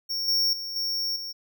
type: tone with level steps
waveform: square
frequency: 5500 Hz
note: F8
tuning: 27 cents flat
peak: -27 / -21 / -32 / -26 / -33 dBFS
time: 0.09-1.33 s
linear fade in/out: 20 ms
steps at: 0.28 / 0.53 / 0.76 / 1.16 s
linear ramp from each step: 2 ms
effects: none